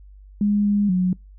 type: tone with pitch steps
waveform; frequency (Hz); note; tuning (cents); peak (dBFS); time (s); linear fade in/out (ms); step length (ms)
sine; 205.9 / 204.5 / 182.9; G#3 / G#3 / F#3; -15 / -26 / -20; -16; 0.41-1.13; 2; 240
effects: noise-tail reverb RT60 0.2 s tail -26 dB re dry + added 49 Hz sine -42 dBFS peak until 1.38 s